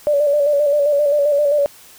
sine tone with vibrato, 580 Hz, D5, 22 cents flat, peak -12 dBFS, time 0.07-1.66 s, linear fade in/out 0 ms, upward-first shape square, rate 7.6 Hz, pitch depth 40 cents each way, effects white hiss -44 dBFS RMS until 1.98 s

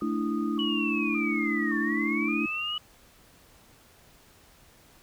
sine tone with vibrato, 1174.7 Hz, D6, in tune, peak -38 dBFS, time 0.01-2.78 s, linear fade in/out 5 ms, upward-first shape square, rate 0.88 Hz, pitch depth 87 cents each way
sine chord, A suspended fourth, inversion none, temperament just, 220 / 293.3 / 330 Hz, A3 / D4 / E4, 0 / -2 / +2 cents, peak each -30 / -30 / -31 dBFS, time 0.02-2.46 s, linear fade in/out 2 ms
sine linear two-way sweep, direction down then up, 2964 to 1760 to 2964 Hz, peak -29 dBFS, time 0.59-2.78 s, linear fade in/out 2 ms, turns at 1.79 s
effects pink hiss -57 dBFS RMS until 5.02 s

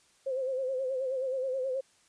sine tone with vibrato, 523.3 Hz, C5, in tune, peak -29 dBFS, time 0.26-1.81 s, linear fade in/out 10 ms, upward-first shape sine, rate 9.4 Hz, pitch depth 64 cents each way, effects white hiss -65 dBFS RMS until 2.08 s + resampled to 22050 Hz

